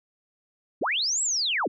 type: linear two-way sweep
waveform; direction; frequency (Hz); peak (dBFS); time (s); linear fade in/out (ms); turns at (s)
sine; up then down; 130 to 7902 to 130; -23; 0.81-1.68; 10; 1.22
effects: none